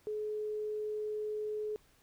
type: tone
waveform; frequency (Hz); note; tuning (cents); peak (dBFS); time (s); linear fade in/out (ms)
sine; 425.4; G#4; +42; -34; 0.07-1.76; 0
effects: pink hiss -67 dBFS RMS until 2.02 s